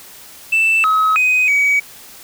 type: tone with pitch steps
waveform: sine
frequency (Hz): 2654 / 1278 / 2507 / 2267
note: E7 / D#6 / D#7 / C#7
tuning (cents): +11 / +46 / +12 / +38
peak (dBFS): -9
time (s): 0.52-1.8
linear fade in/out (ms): 10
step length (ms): 320
effects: tanh soft clip ceiling -9 dBFS + white hiss -39 dBFS RMS until 2.23 s